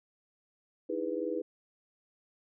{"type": "chord", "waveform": "sine", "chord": "E major seventh", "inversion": "third", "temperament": "just", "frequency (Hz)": [309, 329.6, 412, 494.4], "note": ["D#4", "E4", "G#4", "B4"], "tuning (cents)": [-12, 0, -14, 2], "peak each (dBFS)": [-38, -37, -37, -35], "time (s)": [0.89, 1.42], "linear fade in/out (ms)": 10, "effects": []}